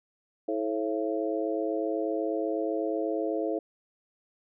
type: harmonic tone with a mistuned harmonic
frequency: 108.1 Hz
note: A2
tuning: 30 cents flat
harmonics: 3 / 4 / 5 / 6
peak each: -31 / -32 / -33 / -34 dBFS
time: 0.48-3.59 s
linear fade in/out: 5 ms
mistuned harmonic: 6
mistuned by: +65 cents
effects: none